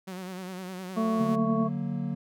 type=tone with vibrato; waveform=sawtooth; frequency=185 Hz; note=F#3; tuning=in tune; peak=-32 dBFS; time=0.07-1.36 s; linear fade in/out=10 ms; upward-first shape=sine; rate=9.8 Hz; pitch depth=55 cents each way
type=harmonic tone; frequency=222.9 Hz; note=A3; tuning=23 cents sharp; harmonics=1 / 2 / 3 / 5; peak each=-25 / -34 / -33 / -33 dBFS; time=0.96-1.69 s; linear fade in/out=20 ms
type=chord; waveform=triangle; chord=D augmented; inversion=none; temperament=equal; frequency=146.83 / 185 / 233.1 Hz; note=D3 / F#3 / A#3; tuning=0 / 0 / 0 cents; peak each=-31 dBFS; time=1.19-2.15 s; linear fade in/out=10 ms
effects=none